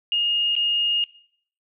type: tone with dropouts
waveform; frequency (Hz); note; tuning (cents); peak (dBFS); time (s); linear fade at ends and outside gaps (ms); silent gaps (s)
sine; 2847; F7; +33; -19; 0.12-1.04; 1; 0.553-0.564
effects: noise-tail reverb RT60 0.6 s tail -19 dB re dry